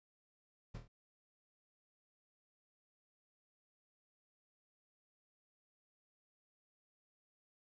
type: noise with echo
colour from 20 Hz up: brown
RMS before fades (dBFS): -45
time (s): 0.74-0.78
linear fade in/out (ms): 10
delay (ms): 25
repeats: 4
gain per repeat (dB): -5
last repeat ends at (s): 0.88
effects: resampled to 16000 Hz